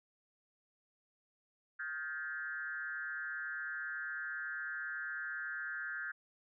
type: tone with frequency modulation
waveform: sine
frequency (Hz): 1568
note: G6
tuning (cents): 0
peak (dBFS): -38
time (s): 1.79-6.12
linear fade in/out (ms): 10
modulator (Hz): 150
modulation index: 1.2
effects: none